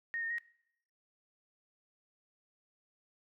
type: tone with pitch steps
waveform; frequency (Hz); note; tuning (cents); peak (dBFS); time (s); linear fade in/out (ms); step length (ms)
sine; 1854 / 1828 / 1878; A#6 / A#6 / A#6; -10 / -34 / +12; -34; 0.14-0.383; 0; 81
effects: noise-tail reverb RT60 0.7 s tail -22 dB re dry